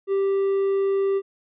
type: tone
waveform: triangle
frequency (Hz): 392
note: G4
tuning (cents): 0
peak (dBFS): -17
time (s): 0.07-1.22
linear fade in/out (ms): 50
effects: resampled to 8000 Hz